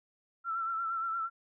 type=tone with vibrato; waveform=sine; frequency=1343 Hz; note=E6; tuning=32 cents sharp; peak=-31 dBFS; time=0.44-1.3 s; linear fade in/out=50 ms; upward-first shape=sine; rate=8.6 Hz; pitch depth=43 cents each way; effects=none